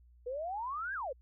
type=exponential two-way sweep; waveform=sine; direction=up then down; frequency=474.5 to 1661.2 to 474.5 Hz; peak=-35 dBFS; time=0.26-1.13 s; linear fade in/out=10 ms; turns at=0.94 s; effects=added 60 Hz sine -58 dBFS peak until 1.21 s